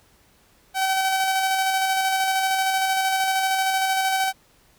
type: tone with tremolo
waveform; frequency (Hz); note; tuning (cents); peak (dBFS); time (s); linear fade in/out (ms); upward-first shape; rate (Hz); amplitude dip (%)
sawtooth; 765; G5; -42; -15; 0.74-4.33; 50; square; 13; 25
effects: pink hiss -58 dBFS RMS until 4.78 s